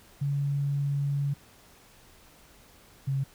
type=tone pair in turn; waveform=sine; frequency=141.5 / 136.18 Hz; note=C#3 / C#3; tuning=+36 / -30 cents; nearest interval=minor second; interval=66 cents; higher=first; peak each=-25 dBFS; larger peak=neither; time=0.21-1.34 / 3.07-3.24 s; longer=first; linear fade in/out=10 ms; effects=pink hiss -56 dBFS RMS until 3.34 s